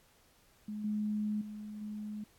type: tone with level steps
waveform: sine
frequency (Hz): 211.1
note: G#3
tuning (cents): +29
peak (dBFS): -37 / -31 / -41 / -38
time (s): 0.68-2.24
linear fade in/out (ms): 5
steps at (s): 0.84 / 1.41 / 1.81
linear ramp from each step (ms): 5
effects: pink hiss -66 dBFS RMS until 2.38 s + AAC 64 kbps